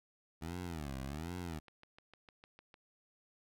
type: tone with vibrato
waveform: 15% pulse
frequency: 77 Hz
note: D#2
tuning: 17 cents flat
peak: -34 dBFS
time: 0.41-1.6 s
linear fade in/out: 20 ms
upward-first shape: sine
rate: 1.3 Hz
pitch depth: 270 cents each way
type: click train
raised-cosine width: 0.3 ms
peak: -40 dBFS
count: 10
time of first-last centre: 1.38-2.742 s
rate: 6.61 Hz
effects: none